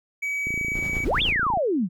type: tone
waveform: triangle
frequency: 2275 Hz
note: C#7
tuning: 44 cents sharp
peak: -23 dBFS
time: 0.22-1.05 s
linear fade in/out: 10 ms
type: click train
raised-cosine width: 3 ms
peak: -21 dBFS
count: 32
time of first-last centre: 0.47-1.573 s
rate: 28.1 Hz
type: noise with tremolo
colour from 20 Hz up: brown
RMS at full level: -29 dBFS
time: 0.73-1.36 s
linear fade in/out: 50 ms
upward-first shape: sine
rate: 9.6 Hz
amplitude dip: 65%
type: exponential two-way sweep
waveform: sine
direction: up then down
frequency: 162.4 to 3656 to 162.4 Hz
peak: -20 dBFS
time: 1.03-1.89 s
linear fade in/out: 50 ms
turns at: 1.22 s
effects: none